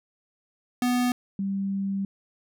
square / sine tone pair in turn, 247 / 196.04 Hz, B3 / G3, 0 / 0 cents, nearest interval major third, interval 400 cents, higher first, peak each -22 / -25 dBFS, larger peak first, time 0.82-1.12 / 1.39-2.05 s, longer second, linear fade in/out 2 ms, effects none

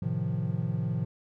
triangle chord, F dominant seventh, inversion first, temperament equal, 110 / 130.81 / 155.56 / 174.61 Hz, A2 / C3 / Eb3 / F3, 0 / 0 / 0 / 0 cents, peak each -31 dBFS, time 0.02-1.05 s, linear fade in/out 5 ms, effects none

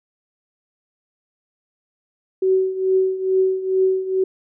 sine tone with tremolo, 377.7 Hz, F#4, 36 cents sharp, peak -12 dBFS, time 2.42-4.24 s, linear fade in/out 5 ms, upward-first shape triangle, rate 2.3 Hz, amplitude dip 80%, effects none

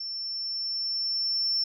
sine tone with level ramp, 5390 Hz, E8, 38 cents sharp, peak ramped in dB -32 to -22 dBFS, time 0-1.64 s, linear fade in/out 5 ms, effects tanh soft clip ceiling -19 dBFS

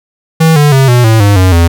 square tone with pitch steps, 161.5 / 147.24 / 134.24 / 122.39 / 111.59 / 101.74 / 92.76 / 84.57 Hz, E3 / D3 / C3 / B2 / A2 / G#2 / F#2 / E2, -35 / +5 / +45 / -15 / +25 / -35 / +5 / +45 cents, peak -4 dBFS, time 0.4-1.68 s, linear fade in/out 10 ms, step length 160 ms, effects none

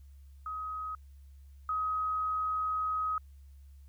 sine tone pair in turn, 1264 / 1264 Hz, D#6 / D#6, +27 / +27 cents, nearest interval unison, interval 0 cents, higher neither, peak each -35 / -29 dBFS, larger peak second, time 0.46-0.95 / 1.69-3.18 s, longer second, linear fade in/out 2 ms, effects added 69 Hz sine -50 dBFS peak until 3.88 s + white hiss -74 dBFS RMS until 3.88 s

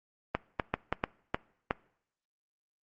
clicks, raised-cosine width 0.5 ms, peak -12 dBFS, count 7, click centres 0.35 / 0.598 / 0.74 / 0.926 / 1.039 / 1.345 / 1.709 s, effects noise-tail reverb RT60 0.7 s tail -23 dB re dry + Opus 32 kbps

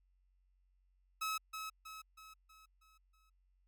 sawtooth tone with echo, 1288 Hz, E6, 41 cents flat, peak -32 dBFS, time 1.21-1.38 s, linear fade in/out 10 ms, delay 320 ms, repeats 6, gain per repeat -6 dB, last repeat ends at 3.3 s, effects added 46 Hz sine -70 dBFS peak until 3.67 s + MP3 96 kbps

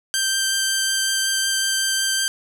10% pulse tone with vibrato, 1568 Hz, G6, in tune, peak -10 dBFS, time 0.14-2.28 s, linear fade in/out 0 ms, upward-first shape triangle, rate 5.4 Hz, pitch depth 10 cents each way, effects none

